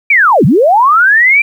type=linear two-way sweep; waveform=sine; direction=down then up; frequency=2387 to 116.54 to 2387 Hz; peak=-4 dBFS; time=0.1-1.42 s; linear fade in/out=5 ms; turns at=0.45 s; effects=7-bit